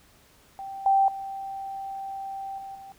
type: tone with level steps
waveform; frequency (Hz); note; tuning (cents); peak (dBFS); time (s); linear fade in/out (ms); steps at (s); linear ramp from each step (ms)
sine; 781; G5; -7; -34 / -17 / -32 / -36 / -41; 0.59-2.92; 0; 0.86 / 1.08 / 2.58 / 2.75; 2
effects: pink hiss -58 dBFS RMS until 2.98 s